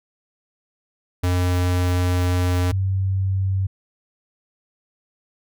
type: tone pair in turn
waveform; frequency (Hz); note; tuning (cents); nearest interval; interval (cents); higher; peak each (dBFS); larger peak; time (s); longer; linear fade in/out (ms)
square / sine; 89.7 / 95.85; F2 / G2; +47 / -38; minor second; 115; second; -18; neither; 1.23-2.72 / 2.72-3.67; first; 10
effects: none